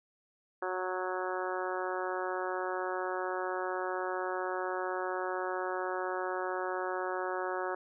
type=harmonic tone; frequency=184.3 Hz; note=F#3; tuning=7 cents flat; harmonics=2 / 3 / 4 / 5 / 6 / 7 / 8 / 9; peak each=-37 / -39 / -40 / -41 / -42 / -42 / -43 / -44 dBFS; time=0.62-7.75 s; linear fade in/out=5 ms; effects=none